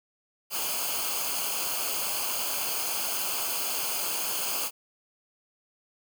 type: noise with comb filter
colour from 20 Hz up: white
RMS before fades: -30 dBFS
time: 0.5-4.71 s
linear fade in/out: 50 ms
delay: 0.53 ms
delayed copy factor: -0.75
effects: none